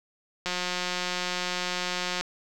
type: click train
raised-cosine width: 0.2 ms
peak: -12 dBFS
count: 316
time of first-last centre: 0.46-2.21 s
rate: 180 Hz
effects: none